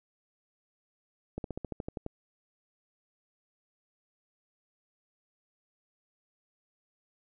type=slowing click train; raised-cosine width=2 ms; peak=-22 dBFS; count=10; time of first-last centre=1.38-2.064 s; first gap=62 ms; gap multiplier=1.05; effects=none